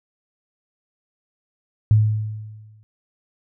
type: tone with exponential decay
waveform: sine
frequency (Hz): 107.5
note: A2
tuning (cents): -40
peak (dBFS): -9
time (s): 1.91-2.83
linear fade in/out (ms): 0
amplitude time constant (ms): 200
effects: none